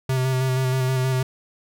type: tone with vibrato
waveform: square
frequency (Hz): 130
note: C3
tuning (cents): -11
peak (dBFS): -20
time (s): 0.09-1.23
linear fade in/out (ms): 5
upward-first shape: square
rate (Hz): 6.3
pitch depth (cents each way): 20
effects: none